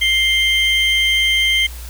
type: tone pair together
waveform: triangle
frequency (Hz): 2100 / 3144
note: C7 / G7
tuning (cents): +6 / +4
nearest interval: perfect fifth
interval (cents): 698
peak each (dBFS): -14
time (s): 0.01-1.67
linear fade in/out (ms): 10
effects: added 60 Hz sine -29 dBFS peak until 1.89 s + white hiss -38 dBFS RMS until 1.89 s